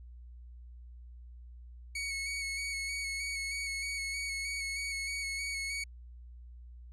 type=tone with vibrato; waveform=sawtooth; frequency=2217 Hz; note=C#7; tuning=in tune; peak=-31 dBFS; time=1.95-5.84 s; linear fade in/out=5 ms; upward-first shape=square; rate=3.2 Hz; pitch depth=19 cents each way; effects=added 60 Hz sine -47 dBFS peak until 6.92 s + resampled to 24000 Hz